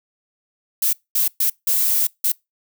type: noise bursts at uneven times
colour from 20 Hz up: violet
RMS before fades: -18 dBFS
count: 5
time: 0.82-0.93 / 1.15-1.28 / 1.4-1.5 / 1.67-2.07 / 2.24-2.32 s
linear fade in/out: 5 ms
effects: noise-tail reverb RT60 0.2 s tail -25 dB re dry